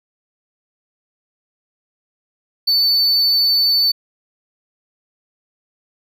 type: tone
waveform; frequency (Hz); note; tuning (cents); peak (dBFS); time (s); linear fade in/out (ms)
triangle; 4506; C#8; +28; -11; 2.67-3.92; 10
effects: none